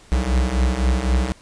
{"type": "beating tone pair", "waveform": "square", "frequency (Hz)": [60.4, 64.3], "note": ["B1", "C2"], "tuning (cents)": [-38, -30], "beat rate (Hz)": 3.9, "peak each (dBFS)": [-22, -19], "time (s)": [0.12, 1.32], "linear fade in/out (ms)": 0, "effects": ["pink hiss -49 dBFS RMS until 1.41 s", "resampled to 22050 Hz"]}